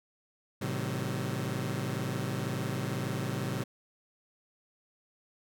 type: chord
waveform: sawtooth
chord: A diminished seventh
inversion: none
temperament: just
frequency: 110 / 132 / 158.4 / 190.08 Hz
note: A2 / C3 / Eb3 / Gb3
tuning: 0 / +16 / +31 / +47 cents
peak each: -33 / -31 / -35 / -34 dBFS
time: 0.61-3.64 s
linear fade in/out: 10 ms
effects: none